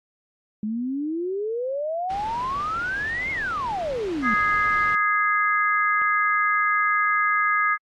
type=exponential two-way sweep; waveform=sine; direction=up then down; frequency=207.7 to 2181 to 207.7 Hz; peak=-24 dBFS; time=0.63-4.34 s; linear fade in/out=2 ms; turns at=3.31 s
type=noise; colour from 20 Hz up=pink; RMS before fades=-38 dBFS; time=2.1-4.95 s; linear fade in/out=2 ms
type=harmonic tone; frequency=415.1 Hz; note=G#4; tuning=1 cent flat; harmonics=3 / 4 / 5; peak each=-21 / -23 / -25 dBFS; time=4.22-7.78 s; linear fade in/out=50 ms
type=click; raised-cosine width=0.5 ms; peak=-24 dBFS; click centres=6.017 s
effects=low-pass 4000 Hz 12 dB/octave + AAC 48 kbps